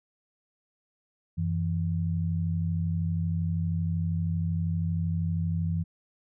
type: tone pair together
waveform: sine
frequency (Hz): 92.07 / 164.81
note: F#2 / E3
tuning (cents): -8 / 0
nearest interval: minor seventh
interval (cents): 1008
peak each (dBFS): -28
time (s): 1.37-5.84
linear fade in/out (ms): 20
effects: none